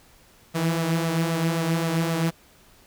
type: tone with flanger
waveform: sawtooth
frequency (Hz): 164.81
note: E3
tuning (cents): 0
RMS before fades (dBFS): -24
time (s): 0.54-2.31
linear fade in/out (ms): 20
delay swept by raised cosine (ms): 1.5 to 5.7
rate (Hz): 3.8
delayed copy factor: +0.5
effects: pink hiss -55 dBFS RMS until 2.86 s